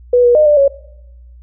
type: tone with pitch steps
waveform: sine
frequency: 490.7 / 482.8 / 609 / 593 / 555 Hz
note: B4 / B4 / D#5 / D5 / C#5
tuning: -11 / -39 / -37 / +17 / +2 cents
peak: -6 dBFS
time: 0.13-0.68 s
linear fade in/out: 5 ms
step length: 110 ms
effects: noise-tail reverb RT60 0.8 s tail -19 dB re dry + added 60 Hz sine -36 dBFS peak until 1.42 s